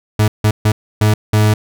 40% pulse tone bursts at uneven times, 106.6 Hz, G#2, 46 cents sharp, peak -8 dBFS, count 5, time 0.19-0.28 / 0.44-0.51 / 0.65-0.72 / 1.01-1.14 / 1.33-1.54 s, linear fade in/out 5 ms, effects none

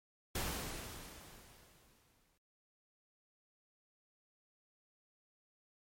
pink noise with exponential decay, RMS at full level -37 dBFS, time 0.35-2.38 s, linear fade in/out 5 ms, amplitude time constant 440 ms, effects MP3 64 kbps

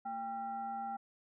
sine tone with frequency modulation, 794 Hz, G5, 22 cents sharp, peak -37 dBFS, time 0.05-0.97 s, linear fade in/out 10 ms, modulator 567 Hz, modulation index 0.54, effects none

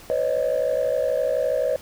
sine tone cluster, 504 / 556 / 623 Hz, B4 / C#5 / D#5, +35 / +5 / +2 cents, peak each -23 dBFS, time 0.1-1.76 s, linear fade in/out 0 ms, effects tanh soft clip ceiling -14 dBFS + pink hiss -45 dBFS RMS until 1.81 s

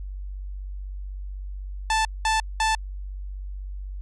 sawtooth tone bursts, 880 Hz, A5, in tune, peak -16 dBFS, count 3, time 1.9-2.75 s, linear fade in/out 2 ms, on 150 ms, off 200 ms, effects added 48 Hz sine -31 dBFS peak until 4.01 s + resampled to 22050 Hz

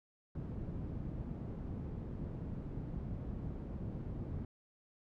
white low-pass noise, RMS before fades -42 dBFS, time 0.35-4.45 s, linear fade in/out 2 ms, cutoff 180 Hz, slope 12 dB/octave, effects none

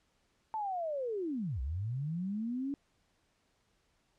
sine linear two-way sweep, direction down then up, 893 to 59.1 to 286.3 Hz, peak -33 dBFS, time 0.54-2.74 s, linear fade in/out 0 ms, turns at 1.61 s, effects pink hiss -74 dBFS RMS until 4.18 s + low-pass 8000 Hz 12 dB/octave

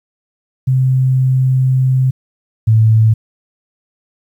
sine tone pair in turn, 130.2 / 110.71 Hz, C3 / A2, -8 / +11 cents, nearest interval minor third, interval 281 cents, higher first, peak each -9 / -6 dBFS, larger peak second, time 0.67-2.11 / 2.67-3.14 s, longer first, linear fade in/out 10 ms, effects 8-bit

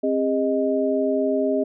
sine tone cluster, 266.1 / 406 / 622 Hz, C4 / G#4 / D#5, +29 / -39 / -1 cents, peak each -23 dBFS, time 0.03-1.64 s, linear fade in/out 10 ms, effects none

